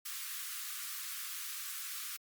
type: high-pass noise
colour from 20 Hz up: white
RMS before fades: -42 dBFS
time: 0.05-2.17 s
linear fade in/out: 10 ms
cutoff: 1100 Hz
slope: 96 dB/octave
effects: Opus 48 kbps